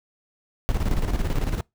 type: noise with tremolo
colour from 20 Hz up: brown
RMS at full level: -21 dBFS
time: 0.69-1.61 s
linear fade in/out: 0 ms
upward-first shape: square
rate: 18 Hz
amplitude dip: 60%
effects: noise-tail reverb RT60 0.2 s tail -25 dB re dry